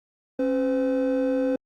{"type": "tone pair together", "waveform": "triangle", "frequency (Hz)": [271.4, 510], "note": ["C#4", "C5"], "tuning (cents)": [-36, -44], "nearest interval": "major seventh", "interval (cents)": 1092, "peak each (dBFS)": -21, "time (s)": [0.39, 1.56], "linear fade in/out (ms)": 5, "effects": ["tanh soft clip ceiling -14 dBFS", "Opus 48 kbps"]}